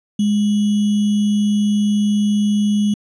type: tone with sample-and-hold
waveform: sine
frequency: 207.2 Hz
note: G#3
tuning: 4 cents flat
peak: -13 dBFS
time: 0.19-2.94 s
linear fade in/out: 5 ms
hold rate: 3150 Hz
effects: resampled to 22050 Hz